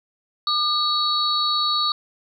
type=tone cluster; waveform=sine; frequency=1207 / 3851 / 4415 Hz; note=D6 / B7 / C#8; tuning=+47 / -44 / -8 cents; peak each=-23 dBFS; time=0.47-1.92 s; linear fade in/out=2 ms; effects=9-bit